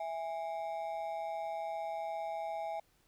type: ring-modulated tone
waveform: triangle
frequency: 740 Hz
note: F#5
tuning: in tune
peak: -31 dBFS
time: 0-2.8 s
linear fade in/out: 5 ms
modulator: 81.3 Hz
effects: pink hiss -71 dBFS RMS until 3.07 s